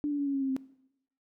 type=tone with pitch steps; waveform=sine; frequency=293.7 / 288.5 / 283.4 / 278.3 / 273.4 / 268.5 / 263.8 Hz; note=D4 / D4 / C#4 / C#4 / C#4 / C4 / C4; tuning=0 / -31 / +38 / +7 / -24 / +45 / +14 cents; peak=-27 dBFS; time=0.04-0.565 s; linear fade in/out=0 ms; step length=75 ms; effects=noise-tail reverb RT60 0.8 s tail -19 dB re dry